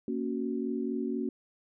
sine chord, F# major, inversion first, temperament equal, 233.1 / 277.2 / 370 Hz, A#3 / C#4 / F#4, 0 / 0 / 0 cents, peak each -33 / -34 / -35 dBFS, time 0.08-1.29 s, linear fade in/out 2 ms, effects none

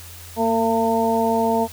harmonic tone with a mistuned harmonic, 226.2 Hz, A3, 48 cents sharp, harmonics 1 / 2 / 3 / 4, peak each -22 / -22 / -22 / -22 dBFS, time 0.36-1.68 s, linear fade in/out 50 ms, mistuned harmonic 1, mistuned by +25 cents, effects added 86 Hz sine -40 dBFS peak until 1.72 s + white hiss -41 dBFS RMS until 1.72 s

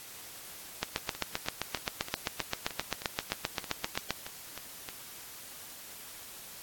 two click trains, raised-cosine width 0.2 ms, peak -12 / -22 dBFS, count 26 / 13, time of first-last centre 0.83-4.107 / 1.15-4.888 s, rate 7.63 / 3.21 Hz, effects white hiss -47 dBFS RMS until 6.62 s + AAC 64 kbps

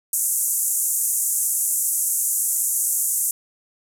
white band-pass noise, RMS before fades -22 dBFS, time 0.13-3.31 s, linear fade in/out 2 ms, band 6800 to 13000 Hz, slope 48 dB/octave, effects none

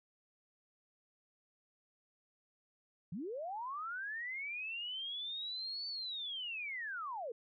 sine linear two-way sweep, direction up then down, 145.5 to 4541 to 427.9 Hz, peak -39 dBFS, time 3.12-7.32 s, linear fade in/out 5 ms, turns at 5.88 s, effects none

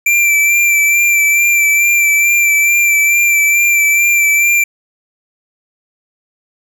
square tone with vibrato, 2349 Hz, D7, in tune, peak -9 dBFS, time 0.06-4.64 s, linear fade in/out 5 ms, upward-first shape sine, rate 2.3 Hz, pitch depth 25 cents each way, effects none

